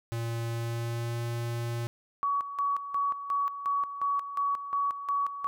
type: tone with pitch glide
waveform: square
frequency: 116 to 117.76 Hz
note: A#2 to A#2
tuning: -8 to +18 cents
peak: -31 dBFS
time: 0.12-1.87 s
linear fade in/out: 0 ms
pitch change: +26 cents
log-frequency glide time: 0.48-1.21 s
type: tone with tremolo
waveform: sine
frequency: 1129 Hz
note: C#6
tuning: 31 cents sharp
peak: -25 dBFS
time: 2.23-5.47 s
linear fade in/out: 0 ms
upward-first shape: square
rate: 2.8 Hz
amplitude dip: 70%
effects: none